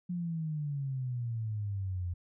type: exponential sweep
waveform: sine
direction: down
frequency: 179.8 to 86.3 Hz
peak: -32 dBFS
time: 0.09-2.14 s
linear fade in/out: 10 ms
effects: none